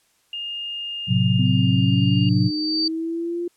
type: tone with pitch glide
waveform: sine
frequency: 2827 to 2811 Hz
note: F7 to F7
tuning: +20 to +11 cents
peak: -27 dBFS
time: 0.33-2.29 s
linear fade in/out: 2 ms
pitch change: -9 cents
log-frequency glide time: 0.72-1.84 s
type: chord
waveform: sine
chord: F# diminished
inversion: first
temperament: equal with one note detuned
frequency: 110 / 130.81 / 182.45 Hz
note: A2 / C3 / F#3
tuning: 0 / 0 / -24 cents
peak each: -20 dBFS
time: 1.07-2.51 s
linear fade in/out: 50 ms
type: linear sweep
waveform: sine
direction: up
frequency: 248.5 to 349.2 Hz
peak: -23 dBFS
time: 1.39-3.48 s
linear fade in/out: 5 ms
type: tone with exponential growth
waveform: sine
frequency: 4616 Hz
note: D8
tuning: 31 cents flat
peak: -18 dBFS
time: 1.45-2.88 s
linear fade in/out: 5 ms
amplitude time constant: 310 ms
effects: white hiss -63 dBFS RMS until 3.56 s + low-pass 11000 Hz 12 dB/octave